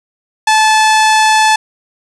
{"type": "tone", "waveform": "sawtooth", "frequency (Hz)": 869, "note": "A5", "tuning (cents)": -22, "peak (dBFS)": -3, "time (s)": [0.47, 1.56], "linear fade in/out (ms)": 5, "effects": ["resampled to 22050 Hz", "7-bit"]}